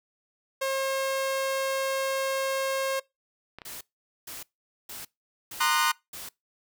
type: tone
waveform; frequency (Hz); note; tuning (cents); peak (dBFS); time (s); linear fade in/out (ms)
sawtooth; 537; C5; +45; -22; 0.61-3; 10
type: clicks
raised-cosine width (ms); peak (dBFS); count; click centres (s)
0.3; -25; 2; 3.586 / 3.618
type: noise bursts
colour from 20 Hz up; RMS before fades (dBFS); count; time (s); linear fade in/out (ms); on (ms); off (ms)
white; -40; 5; 3.65-6.29; 5; 160; 460
type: chord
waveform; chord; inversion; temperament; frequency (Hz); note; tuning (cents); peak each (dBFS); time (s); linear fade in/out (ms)
sawtooth; C half-diminished seventh; third; equal with one note detuned; 932.3 / 1046.5 / 1218.9 / 1480; Bb5 / C6 / Eb6 / Gb6; 0 / 0 / -36 / 0; -24; 5.6-5.92; 10
effects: noise-tail reverb RT60 0.2 s tail -23 dB re dry